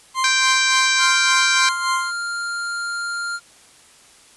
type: tone with tremolo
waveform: 40% pulse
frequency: 1046.5 Hz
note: C6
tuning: in tune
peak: -17 dBFS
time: 0.14-2.12 s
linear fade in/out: 50 ms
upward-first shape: sine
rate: 3.5 Hz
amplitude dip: 70%
type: harmonic tone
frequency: 783 Hz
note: G5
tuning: 2 cents flat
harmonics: 2 / 3 / 4 / 5 / 6 / 7 / 8 / 9 / 10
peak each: -20 / -21 / -30 / -23 / -28 / -26 / -26 / -34 / -30 dBFS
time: 0.24-1.69 s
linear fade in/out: 2 ms
type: tone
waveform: square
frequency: 1396.9 Hz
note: F6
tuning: in tune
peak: -24 dBFS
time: 0.98-3.4 s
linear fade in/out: 50 ms
effects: white hiss -49 dBFS RMS until 4.36 s + resampled to 24000 Hz